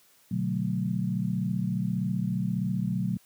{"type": "chord", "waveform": "sine", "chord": "B minor seventh", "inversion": "none", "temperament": "equal", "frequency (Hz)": [123.47, 146.83, 185, 220], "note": ["B2", "D3", "F#3", "A3"], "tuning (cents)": [0, 0, 0, 0], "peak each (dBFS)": [-31, -34, -28, -34], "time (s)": [0.31, 3.17], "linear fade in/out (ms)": 5, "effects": ["white hiss -61 dBFS RMS until 3.25 s", "high-pass 80 Hz 12 dB/octave"]}